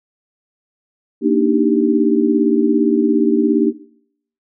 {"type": "chord", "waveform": "sine", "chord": "Eb major seventh", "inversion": "second", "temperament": "equal", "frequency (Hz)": [233.1, 293.7, 311.1, 392], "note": ["Bb3", "D4", "Eb4", "G4"], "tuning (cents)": [0, 0, 0, 0], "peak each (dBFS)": [-17, -16, -18, -18], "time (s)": [1.21, 3.73], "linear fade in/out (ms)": 50, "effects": ["noise-tail reverb RT60 0.7 s tail -19 dB re dry"]}